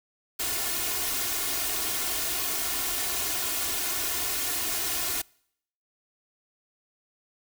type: noise with comb filter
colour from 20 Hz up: white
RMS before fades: -29 dBFS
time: 0.39-5.22 s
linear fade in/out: 10 ms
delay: 2.8 ms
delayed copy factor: +0.75
effects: noise-tail reverb RT60 0.7 s tail -26 dB re dry